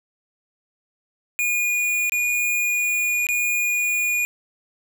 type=tone with dropouts; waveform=square; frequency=2443 Hz; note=D#7; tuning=32 cents flat; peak=-20 dBFS; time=1.39-4.25 s; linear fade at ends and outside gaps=0 ms; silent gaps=2.096-2.121 / 3.268-3.288 s; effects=none